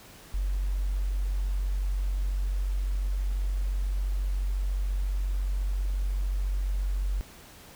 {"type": "tone", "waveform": "sine", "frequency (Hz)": 47.11, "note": "F#1", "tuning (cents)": 32, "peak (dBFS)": -25, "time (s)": [0.34, 7.21], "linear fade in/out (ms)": 0, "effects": ["pink hiss -50 dBFS RMS until 7.75 s"]}